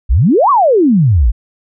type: exponential two-way sweep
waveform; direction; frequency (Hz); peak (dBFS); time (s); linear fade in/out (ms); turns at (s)
sine; up then down; 47.64 to 1174.7 to 47.64; -6; 0.09-1.32; 20; 0.5
effects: none